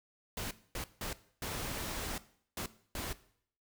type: noise bursts at uneven times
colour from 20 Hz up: pink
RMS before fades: -39 dBFS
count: 6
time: 0.37-0.51 / 0.75-0.84 / 1.01-1.13 / 1.42-2.18 / 2.57-2.66 / 2.95-3.13 s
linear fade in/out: 2 ms
effects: noise-tail reverb RT60 0.6 s tail -17 dB re dry